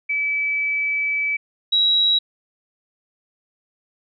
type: tone pair in turn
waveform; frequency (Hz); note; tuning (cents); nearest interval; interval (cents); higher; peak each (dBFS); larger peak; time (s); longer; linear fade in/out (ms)
sine; 2300 / 3868; D7 / B7; -37 / -37; major sixth; 900; second; -19 / -14; second; 0.09-1.37 / 1.72-2.19; first; 10
effects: none